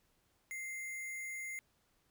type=tone with sample-and-hold; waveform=sine; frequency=2093 Hz; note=C7; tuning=in tune; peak=-40 dBFS; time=0.51-1.59 s; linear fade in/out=0 ms; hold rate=8820 Hz; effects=pink hiss -75 dBFS RMS until 2.1 s